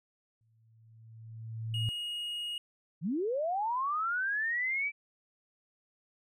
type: tone with exponential growth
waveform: sine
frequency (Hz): 112.2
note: A2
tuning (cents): +34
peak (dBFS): -28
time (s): 0.41-1.89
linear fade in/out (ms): 0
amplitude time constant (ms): 320
type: tone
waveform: triangle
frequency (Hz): 2875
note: F7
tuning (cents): +50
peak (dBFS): -33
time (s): 1.74-2.58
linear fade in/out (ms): 2
type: linear sweep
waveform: sine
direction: up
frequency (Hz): 137.6 to 2334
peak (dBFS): -29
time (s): 3.01-4.92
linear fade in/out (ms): 50
effects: none